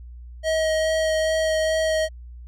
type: tone with vibrato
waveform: square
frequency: 634 Hz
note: D#5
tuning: 32 cents sharp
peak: -20 dBFS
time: 0.43-2.09 s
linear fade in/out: 50 ms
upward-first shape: sine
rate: 2.4 Hz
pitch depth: 10 cents each way
effects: added 60 Hz sine -37 dBFS peak until 2.47 s + low-pass 8000 Hz 12 dB/octave